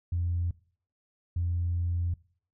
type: tone pair in turn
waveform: sine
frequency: 86.6 / 86.6 Hz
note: F2 / F2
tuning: -14 / -14 cents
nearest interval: unison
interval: 0 cents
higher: neither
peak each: -25 / -25 dBFS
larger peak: neither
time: 0.12-0.51 / 1.36-2.14 s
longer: second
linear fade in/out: 5 ms
effects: noise-tail reverb RT60 0.5 s tail -22 dB re dry + tanh soft clip ceiling -21 dBFS